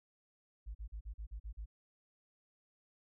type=tone bursts; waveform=sine; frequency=53.2 Hz; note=G#1; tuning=42 cents sharp; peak=-40 dBFS; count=8; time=0.66-1.659 s; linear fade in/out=20 ms; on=89 ms; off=41 ms; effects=tanh soft clip ceiling -36 dBFS